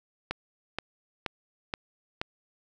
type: click train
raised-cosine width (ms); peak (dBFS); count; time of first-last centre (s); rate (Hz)
0.3; -14; 5; 0.31-2.215; 2.1
effects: none